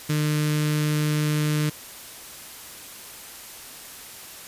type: tone with notch filter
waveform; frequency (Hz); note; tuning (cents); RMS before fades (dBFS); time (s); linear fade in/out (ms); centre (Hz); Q
sawtooth; 151.1; D3; +50; -23; 0.09-1.7; 10; 760; 0.72
effects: white hiss -41 dBFS RMS until 4.47 s + resampled to 32000 Hz